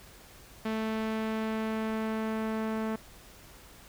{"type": "tone with low-pass filter sweep", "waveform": "sawtooth", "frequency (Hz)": 220, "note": "A3", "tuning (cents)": 0, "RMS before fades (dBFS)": -32, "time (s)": [0.65, 2.96], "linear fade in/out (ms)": 5, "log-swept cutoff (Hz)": [3200, 1700], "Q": 0.84, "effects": ["added 50 Hz sine -58 dBFS peak until 3.88 s", "pink hiss -53 dBFS RMS until 3.88 s"]}